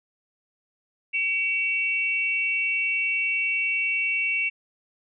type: tone pair together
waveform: sine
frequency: 2270 / 2700 Hz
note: C#7 / E7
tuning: +41 / +41 cents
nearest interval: minor third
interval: 300 cents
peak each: -26 / -24 dBFS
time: 1.13-4.5 s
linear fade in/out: 20 ms
effects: none